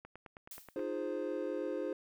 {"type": "click train", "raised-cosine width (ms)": 0.5, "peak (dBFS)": -34, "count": 8, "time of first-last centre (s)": [0.05, 0.793], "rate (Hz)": 9.42}
{"type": "noise with exponential decay", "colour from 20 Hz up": "blue", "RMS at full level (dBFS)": -45, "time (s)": [0.51, 0.86], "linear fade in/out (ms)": 2, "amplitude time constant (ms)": 74}
{"type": "chord", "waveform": "triangle", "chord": "F minor seventh", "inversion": "third", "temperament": "equal with one note detuned", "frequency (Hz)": [306, 349.2, 415.3, 523.3], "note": ["Eb4", "F4", "Ab4", "C5"], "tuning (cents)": [-29, 0, 0, 0], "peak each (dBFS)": [-39, -39, -39, -37], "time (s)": [0.76, 1.93], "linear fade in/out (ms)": 2}
{"effects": []}